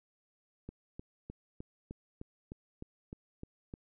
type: click train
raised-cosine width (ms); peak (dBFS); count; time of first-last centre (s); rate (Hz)
3; -30; 11; 0.69-3.739; 3.28
effects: none